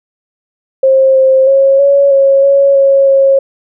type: tone with pitch steps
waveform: sine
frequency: 532 / 528 / 544 / 560 / 547 / 555 / 548 / 544 Hz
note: C5 / C5 / C#5 / C#5 / C#5 / C#5 / C#5 / C#5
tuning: +29 / +16 / -33 / +18 / -23 / +2 / -20 / -33 cents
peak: -4 dBFS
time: 0.83-3.39 s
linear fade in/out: 5 ms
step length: 320 ms
effects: none